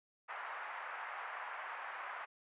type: band-pass noise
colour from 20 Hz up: pink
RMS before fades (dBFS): -45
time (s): 0.28-2.26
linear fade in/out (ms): 20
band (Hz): 810 to 2000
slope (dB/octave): 24
effects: resampled to 8000 Hz